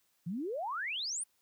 sine exponential sweep, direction up, 156.1 to 9880 Hz, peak -34 dBFS, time 0.26-1.24 s, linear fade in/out 10 ms, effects white hiss -74 dBFS RMS until 1.41 s + high-pass 60 Hz 12 dB/octave

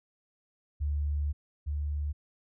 sine tone pair in turn, 73.1 / 73.45 Hz, D2 / D2, -7 / +1 cents, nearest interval unison, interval 8 cents, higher second, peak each -27 / -29 dBFS, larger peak first, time 0.8-1.33 / 1.66-2.13 s, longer first, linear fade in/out 20 ms, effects none

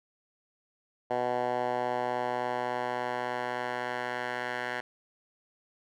10% pulse tone with band-pass filter sweep, 123.47 Hz, B2, in tune, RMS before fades -32 dBFS, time 1.1-4.81 s, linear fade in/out 10 ms, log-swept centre 740 to 1500 Hz, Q 1.8, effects none

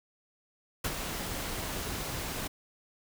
pink noise with ADSR envelope, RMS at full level -30 dBFS, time 0.84-2.48 s, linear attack 6 ms, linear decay 49 ms, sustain -6 dB, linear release 13 ms, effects none

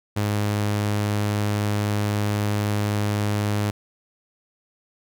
sawtooth tone, 103.83 Hz, G#2, in tune, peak -17 dBFS, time 0.16-3.71 s, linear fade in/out 10 ms, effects none

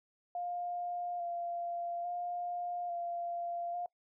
sine tone with vibrato, 698.5 Hz, F5, in tune, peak -35 dBFS, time 0.35-3.86 s, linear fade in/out 2 ms, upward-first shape square, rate 0.59 Hz, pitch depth 17 cents each way, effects noise-tail reverb RT60 0.1 s tail -24 dB re dry

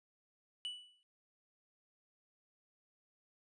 triangle tone with exponential decay, 2960 Hz, F#7, in tune, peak -35 dBFS, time 0.65-1.03 s, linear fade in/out 0 ms, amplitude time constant 82 ms, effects resampled to 24000 Hz

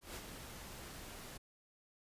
pink noise with ADSR envelope, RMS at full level -45 dBFS, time 0.01-1.38 s, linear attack 150 ms, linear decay 45 ms, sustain -5 dB, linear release 14 ms, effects resampled to 32000 Hz

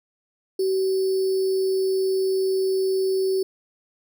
sine tone with sample-and-hold, 381.1 Hz, G4, 49 cents flat, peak -19 dBFS, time 0.59-3.43 s, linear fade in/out 5 ms, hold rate 4900 Hz, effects none

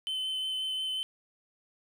triangle tone with vibrato, 3057 Hz, G7, 44 cents flat, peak -29 dBFS, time 0.07-1.03 s, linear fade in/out 0 ms, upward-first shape sine, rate 5.6 Hz, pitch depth 9 cents each way, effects none

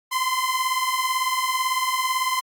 sawtooth beating tone pair, 1022 / 1040 Hz, C6 / C6, -41 / -11 cents, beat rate 18 Hz, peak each -21 / -20 dBFS, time 0.11-2.41 s, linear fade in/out 20 ms, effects AAC 64 kbps

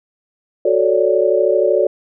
sine chord, D major seventh, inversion first, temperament equal, 370 / 440 / 554.4 / 587.3 Hz, F#4 / A4 / C#5 / D5, 0 / 0 / 0 / 0 cents, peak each -17 dBFS, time 0.65-1.87 s, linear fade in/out 5 ms, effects none

